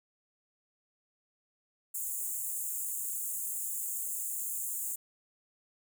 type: high-pass noise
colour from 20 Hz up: pink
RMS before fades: -36 dBFS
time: 1.94-4.96 s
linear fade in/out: 10 ms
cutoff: 6900 Hz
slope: 96 dB/octave
effects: none